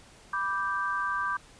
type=chord; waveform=sine; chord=G major; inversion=first; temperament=equal; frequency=987.8 / 1174.7 / 1568 Hz; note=B5 / D6 / G6; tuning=0 / 0 / 0 cents; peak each=-35 / -30 / -31 dBFS; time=0.33-1.37 s; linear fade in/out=5 ms; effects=pink hiss -54 dBFS RMS until 1.59 s + resampled to 22050 Hz